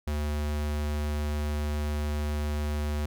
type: tone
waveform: square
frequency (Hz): 74.4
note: D2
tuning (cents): +23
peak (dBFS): -28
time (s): 0.07-3.06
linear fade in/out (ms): 5
effects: none